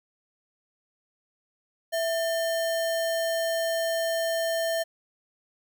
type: tone with sample-and-hold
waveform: sine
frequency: 660 Hz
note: E5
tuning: 2 cents sharp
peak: -24 dBFS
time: 1.92-4.84 s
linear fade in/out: 20 ms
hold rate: 2450 Hz
effects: none